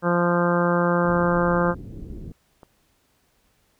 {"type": "harmonic tone", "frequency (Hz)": 174, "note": "F3", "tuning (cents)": -6, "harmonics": [1, 2, 3, 4, 5, 6, 7, 8, 9], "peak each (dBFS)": [-22, -26, -23, -32, -30, -29, -28, -31, -31], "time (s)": [0.02, 1.75], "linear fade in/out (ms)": 50}
{"type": "low-pass noise", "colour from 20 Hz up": "pink", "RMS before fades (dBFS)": -36, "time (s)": [1.05, 2.32], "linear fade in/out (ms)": 2, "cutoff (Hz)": 360, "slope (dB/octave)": 24}
{"type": "click", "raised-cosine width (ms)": 1, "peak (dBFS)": -30, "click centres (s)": 2.632}
{"effects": ["pink hiss -65 dBFS RMS until 3.79 s"]}